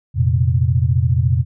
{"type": "chord", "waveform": "sine", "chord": "F suspended fourth", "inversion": "none", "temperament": "equal", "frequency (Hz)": [87.31, 116.54, 130.81], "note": ["F2", "Bb2", "C3"], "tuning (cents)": [0, 0, 0], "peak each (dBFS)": -17, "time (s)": [0.14, 1.45], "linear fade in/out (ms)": 50, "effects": []}